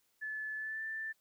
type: tone with pitch glide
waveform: sine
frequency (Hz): 1731 to 1770.4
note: A6 to A6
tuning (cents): -29 to +10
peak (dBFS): -37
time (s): 0.21-1.13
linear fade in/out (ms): 20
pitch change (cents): +39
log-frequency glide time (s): 0.57-0.83
effects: white hiss -75 dBFS RMS until 1.2 s